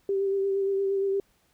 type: tone with vibrato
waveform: sine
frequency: 392 Hz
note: G4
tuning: in tune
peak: -23 dBFS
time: 0.09-1.2 s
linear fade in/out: 2 ms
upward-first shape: sine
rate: 8.6 Hz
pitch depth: 22 cents each way
effects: pink hiss -67 dBFS RMS until 1.53 s